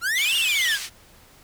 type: linear two-way sweep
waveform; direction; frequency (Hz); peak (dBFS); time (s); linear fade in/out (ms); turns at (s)
45% pulse; up then down; 1318.5 to 2879 to 1532; -21; 0.01-0.79; 50; 0.36
type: band-pass noise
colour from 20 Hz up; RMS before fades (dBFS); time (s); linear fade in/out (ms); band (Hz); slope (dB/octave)
pink; -33; 0.15-0.9; 50; 2500 to 8700; 12
type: tone with vibrato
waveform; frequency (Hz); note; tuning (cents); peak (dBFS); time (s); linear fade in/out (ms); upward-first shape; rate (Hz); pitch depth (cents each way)
sine; 3257; G#7; -34; -24; 0.15-0.77; 20; sine; 15; 180
effects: pink hiss -52 dBFS RMS until 1.43 s